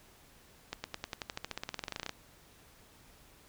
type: accelerating click train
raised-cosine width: 0.2 ms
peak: -19 dBFS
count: 23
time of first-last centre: 0.73-2.093 s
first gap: 110 ms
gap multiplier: 0.94
effects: pink hiss -60 dBFS RMS until 3.48 s